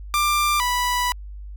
sawtooth tone pair in turn, 1187 / 985.1 Hz, D6 / B5, +18 / -5 cents, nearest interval minor third, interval 323 cents, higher first, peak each -14 / -16 dBFS, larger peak first, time 0.14-0.6 / 0.6-1.12 s, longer second, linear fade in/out 0 ms, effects added 50 Hz sine -33 dBFS peak until 1.56 s

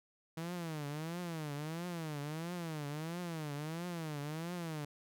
sawtooth tone with vibrato, 159.7 Hz, D#3, 45 cents sharp, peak -35 dBFS, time 0.37-4.85 s, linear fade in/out 5 ms, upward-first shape triangle, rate 1.5 Hz, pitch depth 210 cents each way, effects none

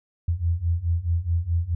sine beating tone pair, 82.41 / 87.11 Hz, E2 / F2, 0 / -4 cents, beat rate 4.7 Hz, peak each -25 / -23 dBFS, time 0.28-1.75 s, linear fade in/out 5 ms, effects none

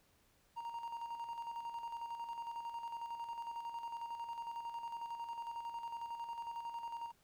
triangle tone with tremolo, 932.3 Hz, A#5, in tune, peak -38 dBFS, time 0.56-7.12 s, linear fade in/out 20 ms, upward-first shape square, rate 11 Hz, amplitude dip 50%, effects pink hiss -72 dBFS RMS until 7.23 s

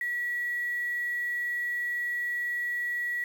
sine tone with quantisation, 1933 Hz, B6, 38 cents flat, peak -28 dBFS, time 0.01-3.24 s, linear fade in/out 2 ms, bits 8, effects none

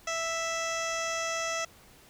15% pulse tone with low-pass filter, 659.3 Hz, E5, in tune, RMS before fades -32 dBFS, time 0.07-1.65 s, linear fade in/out 5 ms, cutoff 5800 Hz, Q 2.8, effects pink hiss -56 dBFS RMS until 2.09 s

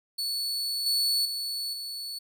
40% pulse tone with level steps, 4435 Hz, C#8, in tune, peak -27 / -22 / -29 / -33 dBFS, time 0.18-2.19 s, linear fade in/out 10 ms, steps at 0.86 / 1.25 / 1.73 s, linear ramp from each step 5 ms, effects none

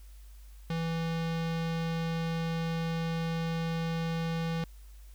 square tone with low-pass filter, 164.81 Hz, E3, in tune, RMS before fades -32 dBFS, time 0.7-4.64 s, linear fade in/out 2 ms, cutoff 4200 Hz, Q 1.2, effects added 50 Hz sine -47 dBFS peak until 5.14 s + white hiss -63 dBFS RMS until 5.14 s

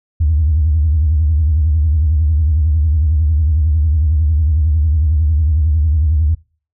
sine tone with vibrato, 77.1 Hz, D#2, 15 cents flat, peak -9 dBFS, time 0.2-6.35 s, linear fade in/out 10 ms, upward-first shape triangle, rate 11 Hz, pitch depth 170 cents each way, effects noise-tail reverb RT60 0.4 s tail -24 dB re dry + tanh soft clip ceiling -5 dBFS

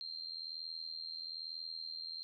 sine tone with amplitude modulation, 4172 Hz, C8, 6 cents flat, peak -38 dBFS, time 0.01-2.23 s, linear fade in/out 0 ms, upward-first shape sine, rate 81.1 Hz, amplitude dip 80%, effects none

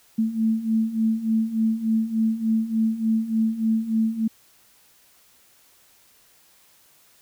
sine beating tone pair, 220.2 / 223.6 Hz, A3 / A3, +2 / +28 cents, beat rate 3.4 Hz, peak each -25 / -21 dBFS, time 0.18-4.28 s, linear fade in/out 10 ms, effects white hiss -57 dBFS RMS until 7.21 s

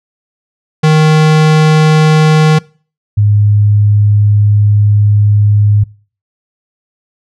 square / sine tone pair in turn, 155.56 / 103.82 Hz, D#3 / G#2, 0 / 0 cents, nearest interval perfect fifth, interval 700 cents, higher first, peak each -5 dBFS, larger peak neither, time 0.83-2.59 / 3.17-5.84 s, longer second, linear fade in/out 10 ms, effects noise-tail reverb RT60 0.4 s tail -23 dB re dry + low-pass 6000 Hz 12 dB/octave

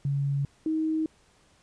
sine tone pair in turn, 140.2 / 315.9 Hz, C#3 / D#4, +20 / +26 cents, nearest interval octave + major second, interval 1406 cents, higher second, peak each -24 dBFS, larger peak neither, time 0.05-0.45 / 0.66-1.06 s, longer neither, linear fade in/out 2 ms, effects pink hiss -62 dBFS RMS until 1.62 s + resampled to 22050 Hz

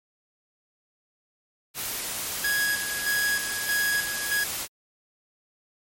white noise, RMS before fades -31 dBFS, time 1.74-4.68 s, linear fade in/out 50 ms
45% pulse tone with tremolo, 1661.2 Hz, G#6, in tune, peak -23 dBFS, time 2.44-4.44 s, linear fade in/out 5 ms, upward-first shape square, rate 1.6 Hz, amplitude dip 60%
effects MP3 64 kbps

